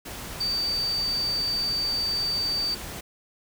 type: tone in noise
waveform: sine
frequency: 4620 Hz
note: D8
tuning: 29 cents flat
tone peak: -24 dBFS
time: 0.4-2.75 s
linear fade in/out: 10 ms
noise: pink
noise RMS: -37 dBFS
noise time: 0.05-3.01 s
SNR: +10 dB
effects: none